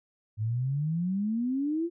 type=exponential sweep; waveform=sine; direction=up; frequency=104.4 to 350 Hz; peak=-26 dBFS; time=0.37-1.9 s; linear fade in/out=50 ms; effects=none